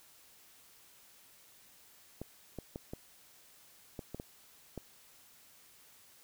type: clicks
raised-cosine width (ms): 2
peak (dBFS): -27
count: 8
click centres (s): 2.216 / 2.587 / 2.759 / 2.935 / 3.992 / 4.146 / 4.199 / 4.777
effects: white hiss -61 dBFS RMS until 6.23 s